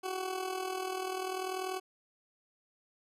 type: tone with amplitude modulation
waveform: 20% pulse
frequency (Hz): 374.4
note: F#4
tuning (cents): +20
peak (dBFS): -27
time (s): 0.03-1.8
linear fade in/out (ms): 20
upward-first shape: sine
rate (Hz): 40.4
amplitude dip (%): 60
effects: resampled to 32000 Hz